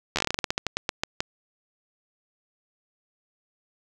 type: slowing click train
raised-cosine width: 0.2 ms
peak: -7 dBFS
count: 18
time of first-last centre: 0.16-1.205 s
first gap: 12 ms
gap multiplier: 1.18
effects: 7-bit